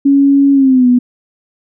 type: tone with pitch glide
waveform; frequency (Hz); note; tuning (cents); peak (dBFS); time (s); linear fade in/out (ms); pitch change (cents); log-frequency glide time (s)
sine; 278.5 to 246.7; C#4 to B3; +8 to -2; -5; 0.05-0.99; 10; -210; 0.53-0.88
effects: none